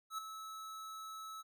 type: tone with ADSR envelope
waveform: square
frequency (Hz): 1300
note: E6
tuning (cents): -24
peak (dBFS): -37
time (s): 0.1-1.43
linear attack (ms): 83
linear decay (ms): 4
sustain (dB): -9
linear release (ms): 27
effects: none